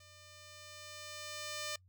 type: tone with level ramp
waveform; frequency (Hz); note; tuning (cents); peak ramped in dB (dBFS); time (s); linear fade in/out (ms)
5% pulse; 600; D5; +37; -47 to -26; 0-1.76; 5
effects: noise-tail reverb RT60 0.1 s tail -24 dB re dry + added 92 Hz sine -62 dBFS peak until 1.88 s